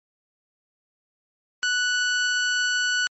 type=tone; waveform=sawtooth; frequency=1480 Hz; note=F#6; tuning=in tune; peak=-17 dBFS; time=1.63-3.07 s; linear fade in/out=0 ms; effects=MP3 32 kbps